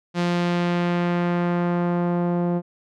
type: tone with low-pass filter sweep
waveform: sawtooth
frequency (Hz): 174.61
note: F3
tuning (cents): 0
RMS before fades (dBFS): -22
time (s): 0.14-2.62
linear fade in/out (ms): 50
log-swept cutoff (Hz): 5000 to 680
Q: 0.87
effects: none